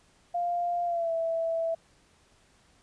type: tone with pitch glide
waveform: sine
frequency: 698.5 to 659.3 Hz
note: F5 to E5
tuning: 0 to 0 cents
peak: -26 dBFS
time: 0.34-1.75 s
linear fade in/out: 10 ms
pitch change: -100 cents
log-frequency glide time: 0.85-1.12 s
effects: pink hiss -63 dBFS RMS until 2.82 s + resampled to 22050 Hz